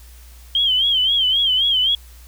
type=tone with vibrato; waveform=sine; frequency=3158 Hz; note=G7; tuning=12 cents sharp; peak=-14 dBFS; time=0.55-1.95 s; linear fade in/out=2 ms; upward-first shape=sine; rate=3.8 Hz; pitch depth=100 cents each way; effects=added 60 Hz sine -40 dBFS peak until 2.27 s + white hiss -49 dBFS RMS until 2.27 s